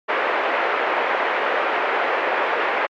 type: band-pass noise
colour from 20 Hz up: pink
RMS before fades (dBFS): -21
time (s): 0.08-2.87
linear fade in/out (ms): 20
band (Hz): 440 to 2300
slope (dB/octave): 24
effects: MP3 64 kbps